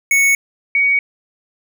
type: tone pair in turn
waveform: square / sine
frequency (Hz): 2216 / 2246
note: C#7 / C#7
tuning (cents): -1 / +22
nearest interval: unison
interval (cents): 23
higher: second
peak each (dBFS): -11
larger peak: neither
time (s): 0.11-0.35 / 0.75-0.99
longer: neither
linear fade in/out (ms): 2
effects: none